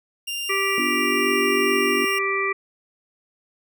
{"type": "tone", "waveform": "sawtooth", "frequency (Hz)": 2794, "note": "F7", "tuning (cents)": 0, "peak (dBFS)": -23, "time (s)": [0.27, 2.19], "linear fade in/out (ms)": 10}
{"type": "harmonic tone", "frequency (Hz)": 391.4, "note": "G4", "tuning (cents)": -3, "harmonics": [1, 3, 5, 6], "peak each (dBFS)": [-26, -26, -26, -26], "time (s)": [0.49, 2.53], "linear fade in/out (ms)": 10}
{"type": "chord", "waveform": "sine", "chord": "G dominant seventh", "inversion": "first", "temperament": "equal", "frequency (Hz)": [246.9, 293.7, 349.2, 392], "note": ["B3", "D4", "F4", "G4"], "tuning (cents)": [0, 0, 0, 0], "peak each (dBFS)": -28, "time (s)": [0.78, 2.05], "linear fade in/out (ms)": 2}
{"effects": []}